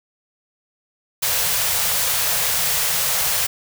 white band-stop noise, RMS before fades -20 dBFS, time 1.22-3.47 s, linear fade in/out 10 ms, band 180 to 440 Hz, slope 96 dB/octave, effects none

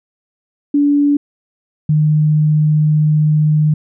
sine tone pair in turn, 288 / 152.56 Hz, D4 / D#3, -34 / -34 cents, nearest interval major seventh, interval 1100 cents, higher first, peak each -9 dBFS, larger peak neither, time 0.74-1.17 / 1.89-3.74 s, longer second, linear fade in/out 5 ms, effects none

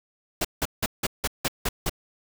pink noise bursts, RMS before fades -25 dBFS, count 8, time 0.41-1.896 s, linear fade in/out 5 ms, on 37 ms, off 170 ms, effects none

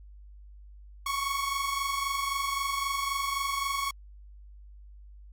sawtooth tone pair together, 1100 / 1123.8 Hz, C#6 / C#6, -14 / +23 cents, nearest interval unison, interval 37 cents, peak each -26 / -29 dBFS, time 1.06-3.91 s, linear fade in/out 5 ms, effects added 50 Hz sine -46 dBFS peak until 5.32 s + MP3 64 kbps

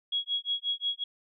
sine tone with tremolo, 3321 Hz, G#7, 1 cent flat, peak -25 dBFS, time 0.12-1.04 s, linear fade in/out 5 ms, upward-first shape sine, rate 5.6 Hz, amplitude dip 100%, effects none

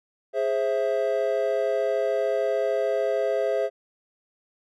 triangle chord, Ab augmented, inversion none, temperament equal with one note detuned, 415.3 / 528.7 / 659.3 Hz, Ab4 / C5 / E5, 0 / +18 / 0 cents, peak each -25 / -24 / -24 dBFS, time 0.33-3.7 s, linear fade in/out 50 ms, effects none

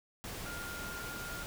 sine tone in noise, 1408 Hz, F6, 14 cents sharp, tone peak -43 dBFS, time 0.46-1.43 s, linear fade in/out 0 ms, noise pink, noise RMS -43 dBFS, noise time 0.24-1.46 s, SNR -3 dB, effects none

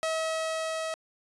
sawtooth tone with level ramp, 642 Hz, E5, 46 cents flat, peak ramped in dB -23 to -27 dBFS, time 0.03-0.94 s, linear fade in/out 0 ms, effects resampled to 24000 Hz

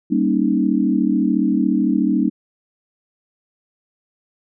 sine chord, Eb dominant seventh, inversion first, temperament equal, 196 / 233.1 / 277.2 / 311.1 Hz, G3 / Bb3 / Db4 / Eb4, 0 / 0 / 0 / 0 cents, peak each -20 dBFS, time 0.1-2.3 s, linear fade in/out 20 ms, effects none

